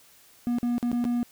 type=tone with dropouts; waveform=triangle; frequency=240.7 Hz; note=B3; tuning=44 cents flat; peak=-21 dBFS; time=0.47-1.23 s; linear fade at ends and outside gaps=0 ms; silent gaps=0.585-0.63 / 0.781-0.828 / 0.916-0.929 / 1.042-1.051 s; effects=white hiss -56 dBFS RMS until 1.31 s